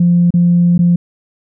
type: tone with dropouts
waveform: sine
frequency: 173.9 Hz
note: F3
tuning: 7 cents flat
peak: -6 dBFS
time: 0-0.96 s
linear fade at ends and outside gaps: 5 ms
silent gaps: 0.306-0.339 / 0.779-0.79 s
effects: tanh soft clip ceiling -2 dBFS